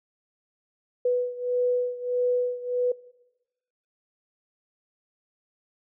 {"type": "beating tone pair", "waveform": "sine", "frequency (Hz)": [493.3, 494.9], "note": ["B4", "B4"], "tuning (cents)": [-2, 4], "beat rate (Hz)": 1.6, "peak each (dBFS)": [-24, -27], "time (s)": [1.05, 2.92], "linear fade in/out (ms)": 5, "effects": ["noise-tail reverb RT60 1.0 s tail -21 dB re dry"]}